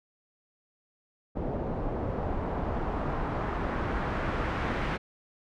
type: noise with low-pass filter sweep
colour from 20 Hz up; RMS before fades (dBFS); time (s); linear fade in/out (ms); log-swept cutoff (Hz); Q
pink; -31; 1.35-4.98; 20; 600 to 2000; 1.1
effects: none